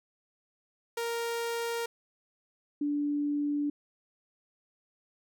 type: tone pair in turn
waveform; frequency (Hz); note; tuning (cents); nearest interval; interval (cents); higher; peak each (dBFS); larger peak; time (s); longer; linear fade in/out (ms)
sawtooth / sine; 466.2 / 291.2; A#4 / D4; 0 / -15; minor sixth; 815; first; -27; neither; 0.97-1.86 / 2.81-3.7; neither; 5
effects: none